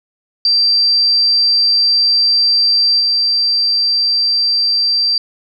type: tone with level steps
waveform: sine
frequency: 4699 Hz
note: D8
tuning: in tune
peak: -9 / -11 dBFS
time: 0.45-5.18 s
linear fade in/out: 2 ms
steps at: 2.99 s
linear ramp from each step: 20 ms
effects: 8-bit

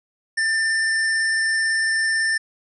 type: tone with vibrato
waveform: square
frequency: 1788 Hz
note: A6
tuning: 27 cents sharp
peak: -19 dBFS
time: 0.37-2.38 s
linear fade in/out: 10 ms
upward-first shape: triangle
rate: 18 Hz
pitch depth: 9 cents each way
effects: resampled to 24000 Hz

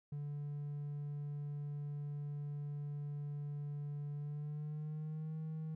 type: tone with pitch glide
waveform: triangle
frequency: 145.4 to 157.65 Hz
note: D3 to D#3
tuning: -17 to +23 cents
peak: -37 dBFS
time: 0.12-5.75 s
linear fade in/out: 5 ms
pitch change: +140 cents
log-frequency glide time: 4.15-5.36 s
effects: tanh soft clip ceiling -33 dBFS

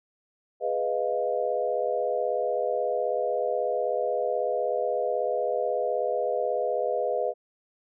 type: chord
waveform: sine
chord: F half-diminished seventh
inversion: first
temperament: equal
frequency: 415.3 / 493.9 / 622.3 / 698.5 Hz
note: Ab4 / Cb5 / Eb5 / F5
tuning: 0 / 0 / 0 / 0 cents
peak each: -32 / -28 / -29 / -31 dBFS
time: 0.6-7.34 s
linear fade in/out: 50 ms
effects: none

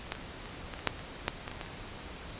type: clicks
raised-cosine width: 0.3 ms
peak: -16 / -26 / -29 / -22 / -26 / -8 / -29 / -11 / -21 / -24 / -21 / -28 dBFS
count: 12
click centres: 0.121 / 0.152 / 0.457 / 0.738 / 0.792 / 0.873 / 0.993 / 1.281 / 1.479 / 1.515 / 1.612 / 1.662 s
effects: pink hiss -44 dBFS RMS until 2.39 s + resampled to 8000 Hz

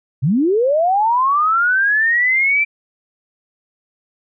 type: linear sweep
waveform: sine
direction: up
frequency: 114.4 to 2356 Hz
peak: -12 dBFS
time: 0.22-2.65 s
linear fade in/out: 20 ms
effects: none

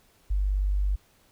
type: tone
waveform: sine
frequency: 49 Hz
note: G1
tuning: in tune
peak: -22 dBFS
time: 0.3-0.96 s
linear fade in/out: 10 ms
effects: pink hiss -62 dBFS RMS until 1.31 s

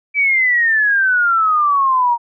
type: exponential sweep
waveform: sine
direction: down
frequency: 2320 to 932.3 Hz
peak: -11 dBFS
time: 0.14-2.18 s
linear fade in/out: 50 ms
effects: none

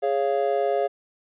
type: chord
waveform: triangle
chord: Db major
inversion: second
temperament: just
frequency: 415.8 / 554.4 / 693 Hz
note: Ab4 / Db5 / F5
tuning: +2 / 0 / -14 cents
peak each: -23 dBFS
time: 0.02-0.88 s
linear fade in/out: 20 ms
effects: resampled to 8000 Hz

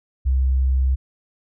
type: tone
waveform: sine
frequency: 65.41 Hz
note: C2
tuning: in tune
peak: -15 dBFS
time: 0.25-0.96 s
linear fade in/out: 20 ms
effects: none

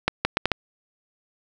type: accelerating click train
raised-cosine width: 0.3 ms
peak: -3 dBFS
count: 5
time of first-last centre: 0.08-0.517 s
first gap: 170 ms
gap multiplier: 0.71
effects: none

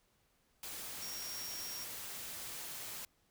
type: tone in noise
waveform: sine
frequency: 5590 Hz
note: F8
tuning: 1 cent sharp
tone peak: -44 dBFS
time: 1.02-1.84 s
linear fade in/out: 2 ms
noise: white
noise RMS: -45 dBFS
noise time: 0.63-3.05 s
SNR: -2 dB
effects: pink hiss -74 dBFS RMS until 3.3 s

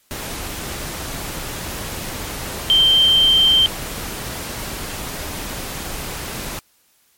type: tone in noise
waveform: sine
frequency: 3136 Hz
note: G7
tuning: in tune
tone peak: -10 dBFS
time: 2.7-3.66 s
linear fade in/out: 0 ms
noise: pink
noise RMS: -28 dBFS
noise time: 0.11-6.59 s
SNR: +15 dB
effects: white hiss -59 dBFS RMS until 7.17 s + MP3 64 kbps

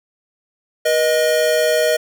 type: tone pair together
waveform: square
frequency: 482 / 622.6 Hz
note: B4 / D#5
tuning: -42 / +1 cents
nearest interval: major third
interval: 443 cents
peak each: -19 / -16 dBFS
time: 0.85-1.97 s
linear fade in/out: 10 ms
effects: none

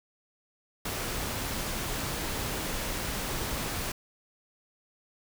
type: noise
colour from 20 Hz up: pink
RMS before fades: -33 dBFS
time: 0.85-3.92 s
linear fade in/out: 5 ms
effects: none

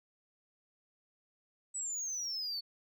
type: exponential sweep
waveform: sine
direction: down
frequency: 8010 to 4411 Hz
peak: -33 dBFS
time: 1.74-2.61 s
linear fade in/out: 20 ms
effects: tanh soft clip ceiling -34 dBFS

